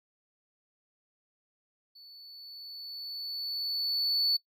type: tone with level ramp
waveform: triangle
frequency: 4461 Hz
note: C#8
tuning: 10 cents sharp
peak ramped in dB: -49 to -21 dBFS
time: 1.95-4.37 s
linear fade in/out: 10 ms
effects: noise-tail reverb RT60 0.1 s tail -22 dB re dry + tanh soft clip ceiling -18 dBFS